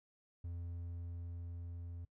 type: tone with level ramp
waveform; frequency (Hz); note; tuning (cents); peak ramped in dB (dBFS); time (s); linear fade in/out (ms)
triangle; 86; F2; -26; -39 to -42; 0.44-2.05; 5
effects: noise-tail reverb RT60 0.1 s tail -23 dB re dry